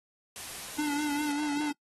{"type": "noise", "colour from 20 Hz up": "white", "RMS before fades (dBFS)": -41, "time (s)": [0.36, 1.32], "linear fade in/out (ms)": 0}
{"type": "tone with vibrato", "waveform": "square", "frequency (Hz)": 293.7, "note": "D4", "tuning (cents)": 0, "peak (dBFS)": -29, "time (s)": [0.78, 1.72], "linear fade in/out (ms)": 10, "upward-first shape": "sine", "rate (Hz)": 5, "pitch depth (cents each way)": 45}
{"effects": ["noise-tail reverb RT60 0.1 s tail -23 dB re dry", "AAC 32 kbps"]}